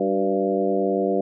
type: harmonic tone with a mistuned harmonic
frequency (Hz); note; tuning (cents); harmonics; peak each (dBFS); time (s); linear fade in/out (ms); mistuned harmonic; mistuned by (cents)
98; G2; 0; 2 / 3 / 4 / 5 / 6 / 7; -27 / -27 / -24 / -25 / -28 / -28; 0-1.21; 5; 4; -46
effects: none